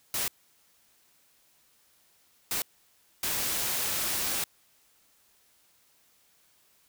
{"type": "noise bursts at uneven times", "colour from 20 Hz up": "white", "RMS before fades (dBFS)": -30, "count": 3, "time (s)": [[0.14, 0.28], [2.51, 2.62], [3.23, 4.44]], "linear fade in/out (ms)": 2, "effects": ["white hiss -65 dBFS RMS until 6.88 s"]}